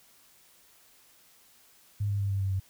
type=tone with pitch steps; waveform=sine; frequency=102.3 / 100.89 / 99.5 / 98.13 / 96.78 / 95.45 Hz; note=G#2 / G#2 / G2 / G2 / G2 / G2; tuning=-26 / -50 / +26 / +2 / -22 / -46 cents; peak=-26 dBFS; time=2-2.6 s; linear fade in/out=10 ms; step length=100 ms; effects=white hiss -60 dBFS RMS until 2.69 s